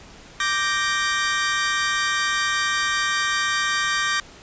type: chord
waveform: sawtooth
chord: G minor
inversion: second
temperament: equal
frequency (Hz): 1174.7 / 1568 / 1864.7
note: D6 / G6 / Bb6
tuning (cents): 0 / 0 / 0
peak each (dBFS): -21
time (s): 0.4-4.2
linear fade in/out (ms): 2
effects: pink hiss -45 dBFS RMS until 4.42 s + resampled to 16000 Hz